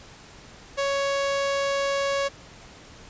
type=tone; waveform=sawtooth; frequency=556 Hz; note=C#5; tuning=5 cents sharp; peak=-19 dBFS; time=0.77-2.29 s; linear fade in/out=20 ms; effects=pink hiss -47 dBFS RMS until 3.09 s + resampled to 16000 Hz